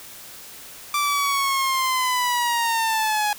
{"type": "linear sweep", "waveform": "sawtooth", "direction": "down", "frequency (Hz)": [1174.7, 830.6], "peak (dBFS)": -16, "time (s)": [0.94, 3.33], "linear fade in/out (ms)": 2, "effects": ["white hiss -41 dBFS RMS until 3.38 s"]}